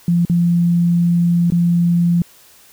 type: tone with dropouts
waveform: sine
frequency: 172.3 Hz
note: F3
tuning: 23 cents flat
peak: -11 dBFS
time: 0.08-2.22 s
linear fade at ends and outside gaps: 2 ms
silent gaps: 0.251-0.297 / 1.502-1.521 s
effects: white hiss -47 dBFS RMS until 2.72 s